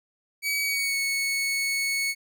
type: tone with pitch glide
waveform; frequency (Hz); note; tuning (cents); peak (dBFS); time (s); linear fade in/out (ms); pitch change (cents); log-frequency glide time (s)
sawtooth; 2272 to 2210; C#7 to C#7; +42 to -6; -21; 0.42-2.15; 50; -48; 0.61-0.98
effects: none